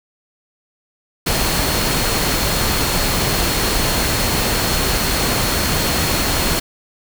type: tone in noise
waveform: sine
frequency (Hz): 4298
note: C8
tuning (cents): +46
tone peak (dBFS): -27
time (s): 1.26-6.6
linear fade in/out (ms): 10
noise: pink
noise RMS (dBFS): -18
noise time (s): 1.26-6.6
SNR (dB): -12
effects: none